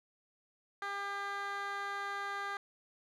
15% pulse tone with band-pass filter, 400.4 Hz, G4, 37 cents sharp, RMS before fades -39 dBFS, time 0.82-2.57 s, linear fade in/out 2 ms, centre 1600 Hz, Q 1.2, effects none

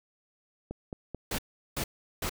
click train, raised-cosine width 2 ms, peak -23 dBFS, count 4, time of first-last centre 0.71-1.365 s, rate 4.58 Hz
pink noise bursts, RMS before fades -32 dBFS, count 3, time 1.31-2.295 s, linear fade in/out 5 ms, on 75 ms, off 380 ms
effects none

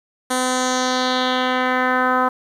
10% pulse tone with low-pass filter sweep, 254.6 Hz, C4, 47 cents flat, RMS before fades -19 dBFS, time 0.3-2.29 s, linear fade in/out 10 ms, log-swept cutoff 10000 to 1200 Hz, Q 2.4, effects 8-bit

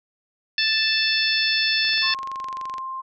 harmonic tone, 880 Hz, A5, in tune, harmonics 2 / 3 / 4 / 5 / 6, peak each -25 / -25 / -25 / -25 / -25 dBFS, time 0.58-2.14 s, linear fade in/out 2 ms
click train, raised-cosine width 0.2 ms, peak -21 dBFS, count 23, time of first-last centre 1.85-2.782 s, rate 23.6 Hz
sine tone with pitch glide, 1069 to 1053.1 Hz, C6 to C6, +37 to +11 cents, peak -28 dBFS, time 2.02-3.02 s, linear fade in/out 20 ms, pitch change -26 cents, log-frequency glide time 2.28-2.55 s
effects none

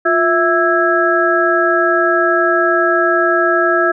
harmonic tone with a mistuned harmonic, 329.6 Hz, E4, in tune, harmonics 1 / 2 / 4 / 5, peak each -16 / -16 / -16 / -16 dBFS, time 0.05-3.92 s, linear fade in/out 10 ms, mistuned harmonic 1, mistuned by +110 cents, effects none

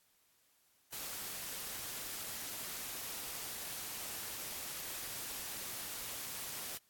white noise, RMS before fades -43 dBFS, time 0.92-6.78 s, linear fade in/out 10 ms, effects white hiss -72 dBFS RMS until 6.89 s + AAC 64 kbps

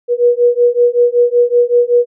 sine beating tone pair, 480.4 / 485.7 Hz, B4 / B4, -48 / -29 cents, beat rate 5.3 Hz, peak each -11 dBFS, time 0.08-2.06 s, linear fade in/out 50 ms, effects none

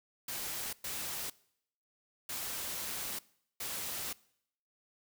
white noise bursts at uneven times, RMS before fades -39 dBFS, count 4, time 0.28-0.73 / 0.84-1.3 / 2.29-3.19 / 3.6-4.13 s, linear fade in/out 5 ms, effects noise-tail reverb RT60 0.7 s tail -22 dB re dry

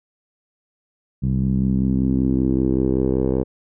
10% pulse tone with low-pass filter sweep, 65.2 Hz, C2, 5 cents flat, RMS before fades -19 dBFS, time 1.22-3.44 s, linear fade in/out 20 ms, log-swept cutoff 160 to 510 Hz, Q 2.7, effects none

